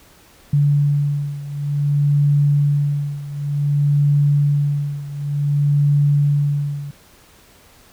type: beating tone pair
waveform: sine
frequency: 144.1 / 144.65 Hz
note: D3 / D3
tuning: -33 / -26 cents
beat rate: 0.55 Hz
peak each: -16 / -19 dBFS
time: 0.53-6.91 s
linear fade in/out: 5 ms
effects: pink hiss -49 dBFS RMS until 7.92 s